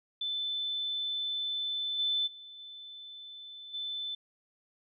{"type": "tone with level steps", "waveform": "sine", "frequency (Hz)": 3520, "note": "A7", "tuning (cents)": 0, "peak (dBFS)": [-31, -27, -46, -44, -34], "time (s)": [0.21, 4.15], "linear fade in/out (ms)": 5, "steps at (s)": [1.98, 2.26, 2.58, 3.73], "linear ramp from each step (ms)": 20, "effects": []}